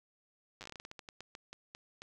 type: slowing click train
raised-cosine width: 0.2 ms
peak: -29 dBFS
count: 19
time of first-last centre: 0.61-2.02 s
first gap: 8 ms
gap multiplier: 1.23
effects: none